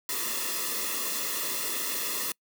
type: noise with comb filter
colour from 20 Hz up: white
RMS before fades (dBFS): -31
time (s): 0.09-2.32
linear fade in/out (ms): 2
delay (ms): 1.3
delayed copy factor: -0.85
effects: noise-tail reverb RT60 0.1 s tail -26 dB re dry + high-pass 200 Hz 12 dB/octave